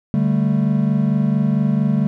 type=chord; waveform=triangle; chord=D suspended fourth; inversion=none; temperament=just; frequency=146.83 / 195.78 / 220.2 Hz; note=D3 / G3 / A3; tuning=0 / -2 / +2 cents; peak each=-17 dBFS; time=0.14-2.07 s; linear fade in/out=0 ms; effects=none